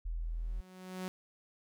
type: tone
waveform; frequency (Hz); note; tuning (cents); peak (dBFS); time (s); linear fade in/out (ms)
sine; 41.2; E1; 0; -34; 0.05-0.61; 10
type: tone with exponential growth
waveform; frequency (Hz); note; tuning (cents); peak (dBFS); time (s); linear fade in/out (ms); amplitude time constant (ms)
sawtooth; 185; F#3; 0; -32; 0.2-1.08; 0; 190
effects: none